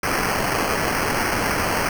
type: noise with sample-and-hold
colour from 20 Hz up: white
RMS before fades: -22 dBFS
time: 0.03-1.89 s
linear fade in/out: 2 ms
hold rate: 3675 Hz
effects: none